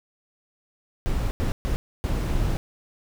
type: noise bursts at uneven times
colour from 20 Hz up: brown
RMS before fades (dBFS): -24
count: 4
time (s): 1.06-1.31 / 1.4-1.52 / 1.65-1.76 / 2.04-2.57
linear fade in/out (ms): 0
effects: none